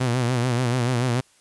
sawtooth tone with vibrato, 123.47 Hz, B2, in tune, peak -16 dBFS, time 0-1.21 s, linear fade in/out 10 ms, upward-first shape sine, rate 6.9 Hz, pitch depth 87 cents each way, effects white hiss -58 dBFS RMS until 1.4 s + resampled to 24000 Hz

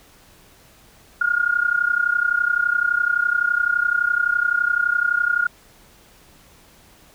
sine tone with amplitude modulation, 1423 Hz, F6, 32 cents sharp, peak -13 dBFS, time 1.21-5.47 s, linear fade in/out 5 ms, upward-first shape sine, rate 31.8 Hz, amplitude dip 85%, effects pink hiss -51 dBFS RMS until 7.14 s

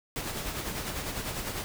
pink noise with tremolo, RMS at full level -33 dBFS, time 0.16-1.64 s, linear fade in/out 0 ms, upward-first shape sine, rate 10 Hz, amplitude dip 45%, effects none

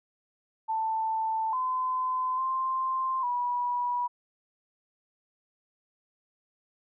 sine tone with pitch steps, 886 / 1023 / 1047 / 975 Hz, A5 / C6 / C6 / B5, +12 / -39 / +1 / -23 cents, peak -26 dBFS, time 0.68-4.08 s, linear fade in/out 20 ms, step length 850 ms, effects none

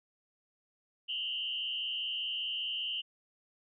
sine tone with frequency modulation, 2960 Hz, F#7, in tune, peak -33 dBFS, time 1.08-3.02 s, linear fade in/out 20 ms, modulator 85.1 Hz, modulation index 2, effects none

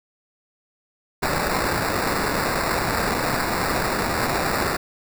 blue noise with sample-and-hold, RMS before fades -23 dBFS, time 1.22-4.77 s, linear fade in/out 10 ms, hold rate 3150 Hz, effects none

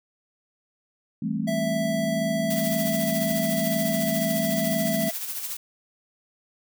sine chord, A minor seventh, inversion second, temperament just, 165 / 198 / 220 / 264 Hz, E3 / G3 / A3 / C4, +2 / +18 / 0 / +16 cents, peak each -31 / -30 / -28 / -32 dBFS, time 1.22-5.09 s, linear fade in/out 5 ms
square tone, 660 Hz, E5, 2 cents sharp, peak -27 dBFS, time 1.47-5.11 s, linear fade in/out 10 ms
blue noise with tremolo, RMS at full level -30 dBFS, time 2.5-5.57 s, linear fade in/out 5 ms, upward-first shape sine, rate 14 Hz, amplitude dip 50%
effects none

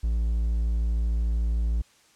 triangle tone, 56.6 Hz, A1, 50 cents sharp, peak -20 dBFS, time 0.03-1.82 s, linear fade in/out 10 ms, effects white hiss -59 dBFS RMS until 2.15 s + low-pass 8000 Hz 12 dB/octave

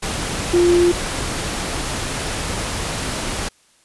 sine tone in noise, 349.2 Hz, F4, in tune, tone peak -11 dBFS, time 0.53-0.92 s, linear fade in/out 10 ms, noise pink, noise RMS -24 dBFS, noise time 0.02-3.49 s, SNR +10 dB, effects white hiss -56 dBFS RMS until 3.84 s + resampled to 24000 Hz

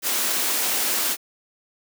white high-pass noise, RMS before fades -23 dBFS, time 0.02-1.17 s, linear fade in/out 50 ms, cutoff 200 Hz, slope 48 dB/octave, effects none

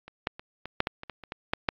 clicks, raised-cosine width 0.3 ms, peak -27 / -10 / -24 / -20 / -6 / -11 / -22 / -21 / -27 / -18 / -8 / -7 dBFS, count 12, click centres 0.08 / 0.271 / 0.395 / 0.656 / 0.804 / 0.871 / 1.034 / 1.097 / 1.237 / 1.321 / 1.535 / 1.688 s, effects low-pass 4000 Hz 12 dB/octave + AAC 64 kbps

